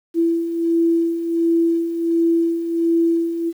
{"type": "beating tone pair", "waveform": "sine", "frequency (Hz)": [332.9, 334.3], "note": ["E4", "E4"], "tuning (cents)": [17, 24], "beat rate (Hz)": 1.4, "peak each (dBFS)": [-23, -16], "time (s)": [0.14, 3.53], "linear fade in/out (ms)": 50, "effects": ["8-bit"]}